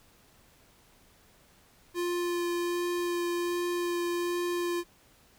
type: tone with vibrato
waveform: square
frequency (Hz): 349.1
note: F4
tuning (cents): -1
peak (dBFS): -29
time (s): 1.94-4.84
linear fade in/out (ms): 50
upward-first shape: sine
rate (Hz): 1.3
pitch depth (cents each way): 9
effects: pink hiss -61 dBFS RMS until 5.38 s